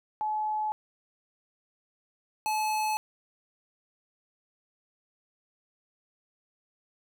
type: tone pair in turn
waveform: sine / square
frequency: 856 / 860.5 Hz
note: A5 / A5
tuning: -48 / -39 cents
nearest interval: unison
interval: 9 cents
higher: second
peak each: -27 / -27 dBFS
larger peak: neither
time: 0.21-0.72 / 2.46-2.97 s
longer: neither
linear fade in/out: 0 ms
effects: none